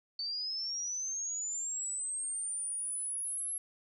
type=linear sweep; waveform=sine; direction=up; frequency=4513 to 11175 Hz; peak=-34 dBFS; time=0.19-3.58 s; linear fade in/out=2 ms; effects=none